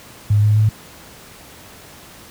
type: tone with pitch steps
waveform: sine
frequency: 104 / 105.82 / 107.67 Hz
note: G#2 / G#2 / A2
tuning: +3 / +33 / -37 cents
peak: -10 dBFS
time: 0.3-0.69 s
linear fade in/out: 5 ms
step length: 130 ms
effects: pink hiss -41 dBFS RMS until 2.3 s + high-pass 60 Hz 12 dB/octave